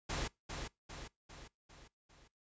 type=noise with echo; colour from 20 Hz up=pink; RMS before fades=-38 dBFS; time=0.09-0.28 s; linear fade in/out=10 ms; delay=400 ms; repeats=5; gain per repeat=-5 dB; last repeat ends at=2.28 s; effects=noise-tail reverb RT60 0.2 s tail -23 dB re dry + resampled to 16000 Hz